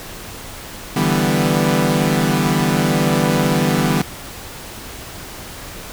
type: chord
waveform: sawtooth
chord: E minor seventh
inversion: third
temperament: equal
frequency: 146.83 / 164.81 / 196 / 246.9 Hz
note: D3 / E3 / G3 / B3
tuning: 0 / 0 / 0 / 0 cents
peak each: -16 dBFS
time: 0.96-4.02 s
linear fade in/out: 5 ms
effects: pink hiss -33 dBFS RMS until 5.92 s